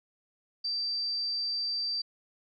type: tone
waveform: sine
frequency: 4673 Hz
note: D8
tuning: 9 cents flat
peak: -29 dBFS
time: 0.64-2.02 s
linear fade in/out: 10 ms
effects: none